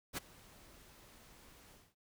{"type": "noise with ADSR envelope", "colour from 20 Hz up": "pink", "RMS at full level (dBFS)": -37, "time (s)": [0.13, 1.95], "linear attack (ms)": 47, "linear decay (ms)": 12, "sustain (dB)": -23, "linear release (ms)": 230, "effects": []}